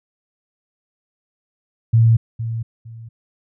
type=tone with echo; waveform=sine; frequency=114.1 Hz; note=A#2; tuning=37 cents flat; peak=-9 dBFS; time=1.93-2.17 s; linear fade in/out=10 ms; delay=460 ms; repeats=2; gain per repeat=-12 dB; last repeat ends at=3.09 s; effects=none